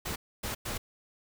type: noise bursts at uneven times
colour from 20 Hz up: pink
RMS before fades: -35 dBFS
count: 3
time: 0.05-0.16 / 0.43-0.55 / 0.65-0.78 s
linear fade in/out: 10 ms
effects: none